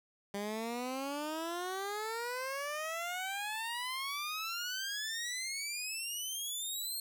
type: exponential sweep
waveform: 15% pulse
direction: up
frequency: 198.6 to 4269 Hz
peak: -30 dBFS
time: 0.34-7 s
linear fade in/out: 2 ms
effects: none